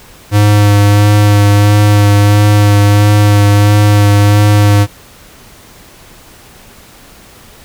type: tone with vibrato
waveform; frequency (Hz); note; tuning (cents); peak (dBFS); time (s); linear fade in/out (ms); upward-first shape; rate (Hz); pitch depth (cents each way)
square; 103.1; G#2; -12; -5; 0.31-4.87; 50; sine; 1.5; 17
effects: pink hiss -38 dBFS RMS until 7.64 s